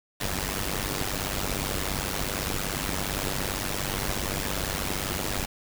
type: noise with amplitude modulation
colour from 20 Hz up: pink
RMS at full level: -26 dBFS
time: 0.2-5.46 s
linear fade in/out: 10 ms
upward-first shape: sine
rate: 97.4 Hz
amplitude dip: 85%
effects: none